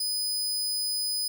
sawtooth tone, 5000 Hz, D#8, 8 cents sharp, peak -24 dBFS, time 0-1.28 s, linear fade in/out 5 ms, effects 10-bit

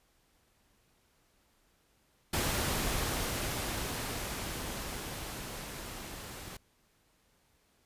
pink noise with level ramp, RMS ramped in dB -31 to -45 dBFS, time 2.33-6.57 s, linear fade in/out 5 ms, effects pink hiss -70 dBFS RMS until 7.85 s + resampled to 32000 Hz

